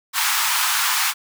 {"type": "high-pass noise", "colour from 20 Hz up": "pink", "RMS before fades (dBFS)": -20, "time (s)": [0.13, 1.14], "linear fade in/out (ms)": 50, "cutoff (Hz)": 880, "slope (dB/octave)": 48, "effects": []}